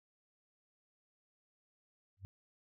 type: tone with exponential growth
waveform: sine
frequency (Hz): 96.3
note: G2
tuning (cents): -30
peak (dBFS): -39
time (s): 2.17-2.25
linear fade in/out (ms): 0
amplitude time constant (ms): 16
effects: none